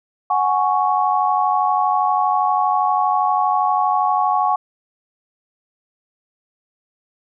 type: chord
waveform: sine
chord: F# suspended second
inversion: none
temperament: just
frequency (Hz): 740 / 832.5 / 1110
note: F#5 / G#5 / C#6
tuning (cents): 0 / +4 / +2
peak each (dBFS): -19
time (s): 0.3-4.56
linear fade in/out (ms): 5
effects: none